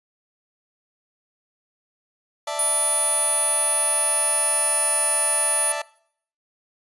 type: chord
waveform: sawtooth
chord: D suspended second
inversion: none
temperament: just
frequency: 587.3 / 660.7 / 881 Hz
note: D5 / E5 / A5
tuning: 0 / +4 / +2 cents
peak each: -26 dBFS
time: 2.47-5.82 s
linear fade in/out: 5 ms
type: tone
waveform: sine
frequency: 9900 Hz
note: D#9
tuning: 10 cents flat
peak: -18 dBFS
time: 2.59-5.72 s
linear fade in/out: 2 ms
effects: noise-tail reverb RT60 0.6 s tail -21 dB re dry + resampled to 24000 Hz